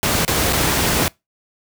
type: noise with dropouts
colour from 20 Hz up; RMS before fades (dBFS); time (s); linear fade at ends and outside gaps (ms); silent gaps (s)
pink; -17; 0.03-1.08; 0; 0.249-0.279 / 0.526-0.531
effects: noise-tail reverb RT60 0.2 s tail -24 dB re dry + high-pass 60 Hz 12 dB/octave